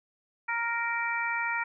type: harmonic tone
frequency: 466.2 Hz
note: A#4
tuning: in tune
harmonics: 2 / 3 / 4 / 5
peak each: -33 / -33 / -33 / -33 dBFS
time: 0.48-1.64 s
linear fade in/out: 10 ms
effects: none